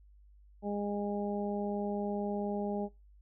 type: harmonic tone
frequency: 204.3 Hz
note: G#3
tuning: 28 cents flat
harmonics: 1 / 2 / 3 / 4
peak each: -35 / -38 / -40 / -41 dBFS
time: 0.62-2.89 s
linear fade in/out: 50 ms
effects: noise-tail reverb RT60 0.2 s tail -19 dB re dry + added 50 Hz sine -56 dBFS peak until 3.21 s